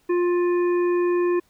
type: harmonic tone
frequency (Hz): 352.1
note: F4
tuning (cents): +14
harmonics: 1 / 3 / 5 / 7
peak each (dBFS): -18 / -31 / -37 / -40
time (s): 0.09-1.4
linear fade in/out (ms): 10
effects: pink hiss -63 dBFS RMS until 1.49 s